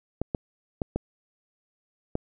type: clicks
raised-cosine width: 2 ms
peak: -13 dBFS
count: 5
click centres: 0.216 / 0.348 / 0.818 / 0.96 / 2.154 s
effects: none